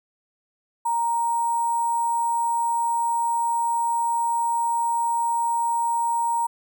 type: tone with sample-and-hold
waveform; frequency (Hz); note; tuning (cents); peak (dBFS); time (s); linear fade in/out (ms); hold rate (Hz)
sine; 932.3; A#5; 0; -20; 0.85-6.47; 10; 8820
effects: none